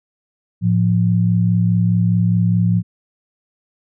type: tone pair together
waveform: sine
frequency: 110.37 / 175.2 Hz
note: A2 / F3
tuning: +6 / +6 cents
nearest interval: minor sixth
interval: 800 cents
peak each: -15 dBFS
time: 0.61-2.83 s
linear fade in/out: 50 ms
effects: none